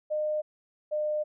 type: tone pair in turn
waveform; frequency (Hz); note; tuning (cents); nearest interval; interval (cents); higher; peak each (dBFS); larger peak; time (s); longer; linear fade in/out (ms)
sine; 609 / 605.1; D#5 / D#5; -37 / -48; unison; 11; first; -26; neither; 0.1-0.42 / 0.91-1.24; second; 20
effects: none